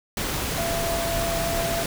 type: tone in noise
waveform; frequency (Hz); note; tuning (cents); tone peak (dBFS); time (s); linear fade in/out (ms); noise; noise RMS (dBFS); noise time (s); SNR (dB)
sine; 674; E5; +38; -26; 0.58-1.83; 2; pink; -27; 0.17-1.86; -2
effects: none